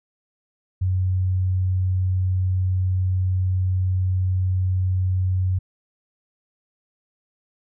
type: tone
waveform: sine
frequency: 92.7 Hz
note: F#2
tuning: 4 cents sharp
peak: -18 dBFS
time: 0.81-5.59 s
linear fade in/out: 10 ms
effects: none